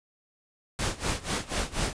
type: noise with tremolo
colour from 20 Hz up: pink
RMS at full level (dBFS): -27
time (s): 0.79-1.93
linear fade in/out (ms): 0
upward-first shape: sine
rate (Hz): 4.1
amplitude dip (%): 90
effects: resampled to 22050 Hz